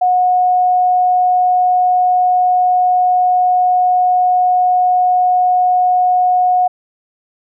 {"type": "tone", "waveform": "sine", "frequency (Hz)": 728, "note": "F#5", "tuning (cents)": -28, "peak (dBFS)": -9, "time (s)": [0.01, 6.68], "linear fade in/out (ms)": 10, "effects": []}